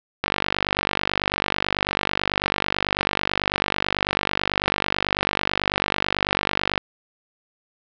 click train, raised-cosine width 0.3 ms, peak -3 dBFS, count 322, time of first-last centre 0.24-6.778 s, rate 49.1 Hz, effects low-pass 5000 Hz 12 dB/octave

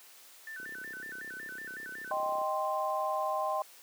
sine tone with vibrato, 1641 Hz, G#6, 21 cents flat, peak -40 dBFS, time 0.47-2.12 s, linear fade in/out 2 ms, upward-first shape square, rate 5.4 Hz, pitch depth 140 cents each way
click train, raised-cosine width 3 ms, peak -31 dBFS, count 60, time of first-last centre 0.6-2.415 s, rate 32.5 Hz
sine chord, C minor, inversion first, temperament equal, 622.3 / 784 / 1046.5 Hz, Eb5 / G5 / C6, 0 / 0 / 0 cents, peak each -33 / -34 / -33 dBFS, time 2.11-3.62 s, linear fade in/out 2 ms
effects white hiss -55 dBFS RMS until 3.82 s + high-pass 400 Hz 12 dB/octave

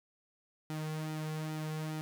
sawtooth tone with flanger, 155.56 Hz, D#3, in tune, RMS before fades -38 dBFS, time 0.7-2.01 s, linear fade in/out 0 ms, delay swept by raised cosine 1.8 to 3.2 ms, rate 2.4 Hz, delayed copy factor -0.55, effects none

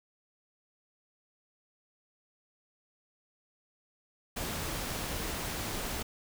pink noise, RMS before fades -36 dBFS, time 4.36-6.03 s, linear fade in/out 10 ms, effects none

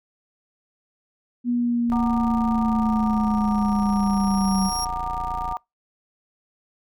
sine linear sweep, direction down, 243.1 to 191 Hz, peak -19 dBFS, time 1.44-4.71 s, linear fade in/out 50 ms
30% pulse tone, 28.98 Hz, A#0, 9 cents flat, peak -29 dBFS, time 1.89-5.54 s, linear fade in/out 10 ms
sine chord, Gb augmented, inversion none, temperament equal with one note detuned, 740 / 932.3 / 1196.6 Hz, Gb5 / Bb5 / D6, 0 / 0 / +32 cents, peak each -30 / -29 / -31 dBFS, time 1.92-5.57 s, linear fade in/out 0 ms
30% pulse tone with exponential growth, 5588 Hz, F8, in tune, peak -21 dBFS, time 2.82-4.85 s, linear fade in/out 5 ms, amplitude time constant 440 ms
effects noise-tail reverb RT60 0.2 s tail -26 dB re dry

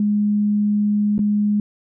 sine tone with dropouts, 207.7 Hz, G#3, in tune, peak -15 dBFS, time 0-1.6 s, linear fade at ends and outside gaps 2 ms, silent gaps 1.181-1.191 s, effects none

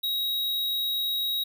square tone, 3814 Hz, A#7, 39 cents sharp, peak -26 dBFS, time 0.03-1.44 s, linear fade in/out 10 ms, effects none

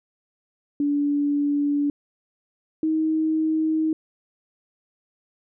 sine tone pair in turn, 288.5 / 315.5 Hz, D4 / D#4, -31 / +24 cents, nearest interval major second, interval 155 cents, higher second, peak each -19 dBFS, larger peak neither, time 0.8-1.9 / 2.83-3.93 s, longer neither, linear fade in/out 2 ms, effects none

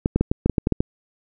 clicks, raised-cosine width 3 ms, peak -5 dBFS, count 10, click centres 0.059 / 0.16 / 0.21 / 0.315 / 0.46 / 0.497 / 0.582 / 0.671 / 0.723 / 0.805 s, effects none

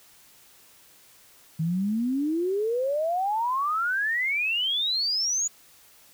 sine exponential sweep, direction up, 155.56 to 6910 Hz, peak -23 dBFS, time 1.59-5.48 s, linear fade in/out 10 ms, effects white hiss -55 dBFS RMS until 6.13 s

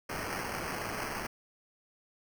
white noise with sample-and-hold, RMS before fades -37 dBFS, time 0.09-1.27 s, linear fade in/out 10 ms, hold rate 3675 Hz, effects none

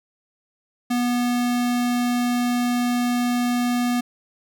square tone, 243.7 Hz, B3, 23 cents flat, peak -20 dBFS, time 0.9-4.01 s, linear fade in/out 10 ms, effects none

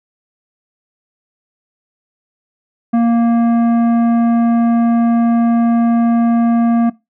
sine tone with tanh clipping, 233.1 Hz, A#3, in tune, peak -11 dBFS, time 2.93-6.9 s, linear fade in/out 10 ms, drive 11 dB, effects noise-tail reverb RT60 0.2 s tail -19 dB re dry

